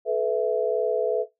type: chord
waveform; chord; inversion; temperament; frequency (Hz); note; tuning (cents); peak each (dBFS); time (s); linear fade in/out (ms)
sine; A suspended second; none; equal with one note detuned; 431.4 / 493.9 / 659.3; A4 / B4 / E5; -34 / 0 / 0; -25; 0.05-1.26; 50
effects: noise-tail reverb RT60 0.2 s tail -19 dB re dry